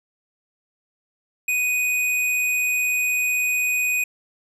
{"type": "tone", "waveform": "square", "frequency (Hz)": 2489, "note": "D#7", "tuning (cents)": 0, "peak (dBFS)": -20, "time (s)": [1.48, 4.04], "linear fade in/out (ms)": 5, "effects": ["resampled to 32000 Hz"]}